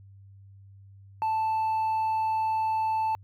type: tone with hard clipping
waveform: triangle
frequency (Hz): 880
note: A5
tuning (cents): 0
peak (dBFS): -23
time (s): 1.22-3.15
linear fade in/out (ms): 0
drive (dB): 1
effects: added 98 Hz sine -48 dBFS peak until 3.23 s